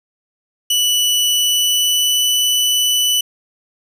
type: tone with pitch glide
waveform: sawtooth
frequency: 2960 to 2979 Hz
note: F#7 to F#7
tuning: 0 to +11 cents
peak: -10 dBFS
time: 0.7-3.21 s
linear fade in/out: 5 ms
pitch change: +11 cents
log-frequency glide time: 1.19-2.25 s
effects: none